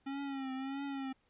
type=tone with vibrato; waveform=square; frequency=270.9 Hz; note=C#4; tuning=40 cents flat; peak=-38 dBFS; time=0.06-1.13 s; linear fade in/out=10 ms; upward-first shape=triangle; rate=1.6 Hz; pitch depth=69 cents each way; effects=pink hiss -74 dBFS RMS until 1.29 s + resampled to 8000 Hz